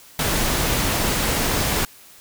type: noise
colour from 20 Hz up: pink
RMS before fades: -21 dBFS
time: 0.19-1.85 s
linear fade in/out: 2 ms
effects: white hiss -47 dBFS RMS until 2.2 s